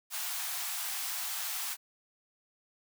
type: high-pass noise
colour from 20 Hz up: white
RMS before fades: -36 dBFS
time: 0.1-1.77 s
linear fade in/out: 50 ms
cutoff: 670 Hz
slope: 96 dB/octave
effects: none